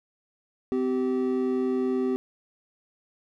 triangle tone pair together, 255.8 / 386.4 Hz, C4 / G4, -39 / -25 cents, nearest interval perfect fifth, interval 714 cents, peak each -24 dBFS, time 0.72-2.16 s, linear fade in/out 0 ms, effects none

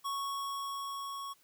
square tone with level ramp, 1108 Hz, C#6, 1 cent flat, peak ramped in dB -34 to -40 dBFS, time 0.04-1.34 s, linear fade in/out 20 ms, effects white hiss -67 dBFS RMS until 1.43 s

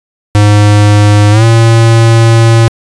square tone with pitch glide, 103.83 to 114.54 Hz, G#2 to A#2, 0 to -30 cents, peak -3 dBFS, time 0.35-2.68 s, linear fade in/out 0 ms, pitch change +170 cents, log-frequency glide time 1.31-1.44 s, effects resampled to 22050 Hz

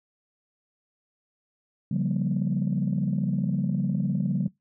sine chord, G half-diminished seventh, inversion second, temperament just, 141.12 / 176.4 / 196 / 235.2 Hz, Db3 / F3 / G3 / Bb3, +31 / +18 / 0 / +16 cents, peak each -27 / -27 / -27 / -32 dBFS, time 1.91-4.48 s, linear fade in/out 5 ms, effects noise-tail reverb RT60 0.2 s tail -25 dB re dry + tanh soft clip ceiling -16 dBFS

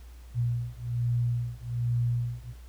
sine beating tone pair, 119.2 / 120.4 Hz, A#2 / B2, +39 / -44 cents, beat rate 1.2 Hz, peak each -29 dBFS, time 0.34-2.54 s, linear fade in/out 50 ms, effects added 60 Hz sine -44 dBFS peak until 2.68 s + pink hiss -59 dBFS RMS until 2.68 s

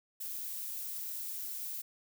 violet noise, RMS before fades -40 dBFS, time 0.2-1.82 s, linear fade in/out 10 ms, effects none

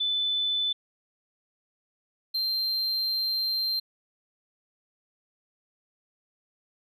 sine / triangle tone pair in turn, 3506 / 4155 Hz, A7 / C8, -7 / -13 cents, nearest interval minor third, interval 294 cents, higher second, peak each -24 dBFS, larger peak neither, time 0-0.73 / 2.34-3.8 s, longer second, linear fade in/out 10 ms, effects none

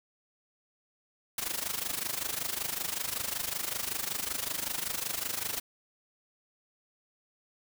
white noise with amplitude modulation, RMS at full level -31 dBFS, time 1.38-5.6 s, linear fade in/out 2 ms, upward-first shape sine, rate 25.3 Hz, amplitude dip 80%, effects none

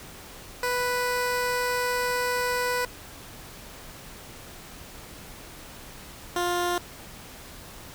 15% pulse tone pair in turn, 493.9 / 352.1 Hz, B4 / F4, 0 / +14 cents, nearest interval tritone, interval 586 cents, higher first, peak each -18 dBFS, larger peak neither, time 0.63-2.85 / 6.36-6.78 s, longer first, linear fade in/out 2 ms, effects pink hiss -44 dBFS RMS until 7.94 s

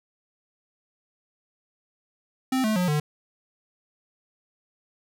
square tone with pitch steps, 260.7 / 216.7 / 180.13 / 149.73 Hz, C4 / A3 / F#3 / D3, -6 / -26 / -46 / +34 cents, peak -22 dBFS, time 2.52-3 s, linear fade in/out 5 ms, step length 120 ms, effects none

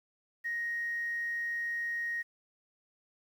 sine tone, 1873 Hz, A#6, 8 cents sharp, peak -31 dBFS, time 0.44-2.23 s, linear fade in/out 20 ms, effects tanh soft clip ceiling -27 dBFS + 10-bit

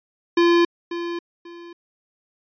square tone with echo, 343.2 Hz, F4, 30 cents flat, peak -14 dBFS, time 0.37-0.65 s, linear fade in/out 5 ms, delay 540 ms, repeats 2, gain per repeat -12 dB, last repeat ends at 1.73 s, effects resampled to 11025 Hz

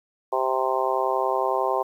harmonic tone, 130.81 Hz, C3, in tune, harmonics 3 / 4 / 5 / 6 / 7 / 8, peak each -28 / -28 / -28 / -28 / -28 / -28 dBFS, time 0.32-1.83 s, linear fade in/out 10 ms, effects 9-bit

